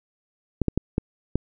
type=clicks; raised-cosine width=3 ms; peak=-8 dBFS; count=5; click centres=0.617 / 0.683 / 0.776 / 0.981 / 1.356 s; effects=none